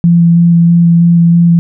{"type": "tone with vibrato", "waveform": "sine", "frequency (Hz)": 170, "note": "F3", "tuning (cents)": -46, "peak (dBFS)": -3, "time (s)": [0.04, 1.59], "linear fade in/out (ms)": 0, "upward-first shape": "square", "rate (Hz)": 3.1, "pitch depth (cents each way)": 9, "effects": []}